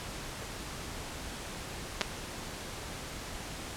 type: clicks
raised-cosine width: 0.2 ms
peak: -10 dBFS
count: 2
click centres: 2.011 / 2.016 s
effects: pink hiss -41 dBFS RMS until 3.76 s + low-pass 10000 Hz 12 dB/octave